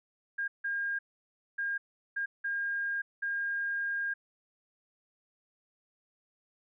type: tone bursts at uneven times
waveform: sine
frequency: 1615 Hz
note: G#6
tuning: 49 cents flat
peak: -30 dBFS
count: 6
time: 0.38-0.48 / 0.64-0.99 / 1.58-1.78 / 2.16-2.26 / 2.44-3.02 / 3.22-4.14 s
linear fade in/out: 10 ms
effects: none